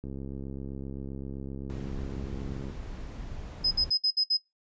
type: click train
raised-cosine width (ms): 3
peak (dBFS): -26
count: 181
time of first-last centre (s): 0.04-2.699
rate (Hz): 67.7
type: noise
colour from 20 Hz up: brown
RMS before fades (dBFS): -39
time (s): 1.7-3.9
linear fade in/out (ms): 0
type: tone bursts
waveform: sine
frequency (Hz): 5060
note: D#8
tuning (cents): +28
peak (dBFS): -22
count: 6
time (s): 3.64-4.372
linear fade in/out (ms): 10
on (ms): 72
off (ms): 60
effects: noise-tail reverb RT60 0.2 s tail -22 dB re dry + resampled to 16000 Hz